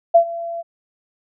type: tone with ADSR envelope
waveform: sine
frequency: 677 Hz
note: E5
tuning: 46 cents sharp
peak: -5 dBFS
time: 0.14-0.63 s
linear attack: 14 ms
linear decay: 87 ms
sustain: -19 dB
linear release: 29 ms
effects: none